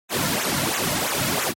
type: noise with flanger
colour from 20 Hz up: pink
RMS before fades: -23 dBFS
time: 0.09-1.54 s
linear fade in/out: 50 ms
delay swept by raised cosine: 0.2 to 2.6 ms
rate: 3 Hz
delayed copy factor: -0.9
effects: high-pass 100 Hz 12 dB/octave + MP3 64 kbps